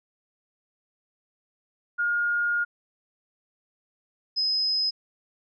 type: tone pair in turn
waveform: sine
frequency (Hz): 1423 / 5071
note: F6 / D#8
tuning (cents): +32 / +32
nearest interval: octave + minor seventh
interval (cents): 2200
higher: second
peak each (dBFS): -22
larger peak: neither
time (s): 1.98-2.65 / 4.36-4.91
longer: first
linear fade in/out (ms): 20
effects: none